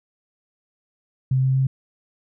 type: tone with pitch steps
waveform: sine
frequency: 130.9 / 131.96 / 133.03 Hz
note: C3 / C3 / C3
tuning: +1 / +15 / +29 cents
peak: -16 dBFS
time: 1.31-1.67 s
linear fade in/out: 5 ms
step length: 120 ms
effects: none